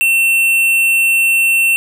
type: tone with hard clipping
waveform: triangle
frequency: 2700 Hz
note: E7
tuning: 41 cents sharp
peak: -11 dBFS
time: 0.01-1.76 s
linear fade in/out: 0 ms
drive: 15 dB
effects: none